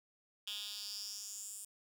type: tone with high-pass filter sweep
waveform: 10% pulse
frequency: 206.6 Hz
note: G#3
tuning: 9 cents flat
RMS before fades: -45 dBFS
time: 0.47-1.65 s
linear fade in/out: 5 ms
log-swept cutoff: 3300 to 8600 Hz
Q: 4.3
effects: none